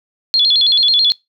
sine tone with vibrato, 3800 Hz, A#7, 33 cents sharp, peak -9 dBFS, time 0.34-1.12 s, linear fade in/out 0 ms, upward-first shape square, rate 9.2 Hz, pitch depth 180 cents each way, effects noise-tail reverb RT60 0.2 s tail -23 dB re dry

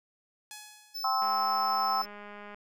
5% pulse tone with exponential decay, 845 Hz, G#5, 30 cents sharp, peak -29 dBFS, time 0.51-1.43 s, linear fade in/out 1 ms, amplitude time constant 200 ms
square tone, 5274 Hz, E8, in tune, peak -35 dBFS, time 0.94-2.06 s, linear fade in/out 20 ms
harmonic tone, 260 Hz, C4, 11 cents flat, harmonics 3 / 4 / 5, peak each -30 / -30 / -30 dBFS, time 1.04-2.02 s, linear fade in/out 5 ms
click train, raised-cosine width 0.5 ms, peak -31 dBFS, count 274, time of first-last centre 1.22-2.545 s, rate 206 Hz
effects none

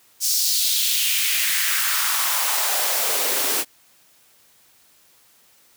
white noise with high-pass filter sweep, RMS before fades -21 dBFS, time 0.2-3.65 s, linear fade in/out 50 ms, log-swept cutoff 5800 to 320 Hz, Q 2.3, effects white hiss -56 dBFS RMS until 5.76 s + high-pass 60 Hz 12 dB/octave

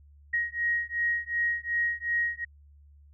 sine beating tone pair, 1884 / 1886.7 Hz, A#6 / A#6, +18 / +20 cents, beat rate 2.7 Hz, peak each -29 dBFS, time 0.33-2.45 s, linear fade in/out 10 ms, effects added 72 Hz sine -52 dBFS peak until 3.13 s

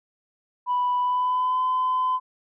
sine tone with pitch glide, 987.8 to 1018.5 Hz, B5 to C6, 0 to -47 cents, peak -19 dBFS, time 0.66-2.2 s, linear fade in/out 50 ms, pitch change +53 cents, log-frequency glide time 1-1.61 s, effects tanh soft clip ceiling -17 dBFS

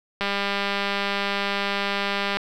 click train, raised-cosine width 0.3 ms, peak -9 dBFS, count 433, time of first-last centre 0.21-2.37 s, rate 200 Hz, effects 8-bit

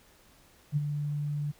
sine tone with ADSR envelope, 146.83 Hz, D3, in tune, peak -22 dBFS, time 0.72-1.52 s, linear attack 45 ms, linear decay 29 ms, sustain -7 dB, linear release 17 ms, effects pink hiss -60 dBFS RMS until 1.59 s

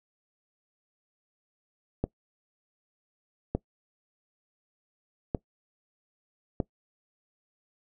clicks, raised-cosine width 2 ms, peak -13 dBFS, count 4, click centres 2.04 / 3.55 / 5.348 / 6.602 s, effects noise-tail reverb RT60 0.1 s tail -21 dB re dry

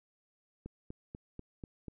click train, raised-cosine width 3 ms, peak -30 dBFS, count 6, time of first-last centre 0.66-1.882 s, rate 4.09 Hz, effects none

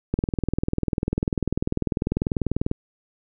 click train, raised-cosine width 3 ms, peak -9 dBFS, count 53, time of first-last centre 0.14-2.714 s, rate 20.2 Hz, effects none

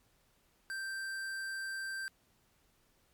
triangle tone with hard clipping, 1568 Hz, G6, in tune, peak -39 dBFS, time 0.7-2.08 s, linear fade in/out 0 ms, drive 18 dB, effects pink hiss -71 dBFS RMS until 3.13 s + MP3 96 kbps

